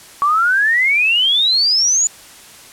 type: exponential sweep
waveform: sine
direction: up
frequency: 1123 to 7040 Hz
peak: -11 dBFS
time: 0.22-2.07 s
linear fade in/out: 0 ms
effects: white hiss -40 dBFS RMS until 2.72 s + low-pass 11000 Hz 12 dB/octave